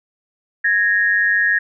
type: tone pair together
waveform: sine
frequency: 1661.2 / 1856 Hz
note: G#6 / A#6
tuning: 0 / -8 cents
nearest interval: major second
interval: 192 cents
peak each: -16 dBFS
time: 0.64-1.59 s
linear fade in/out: 10 ms
effects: none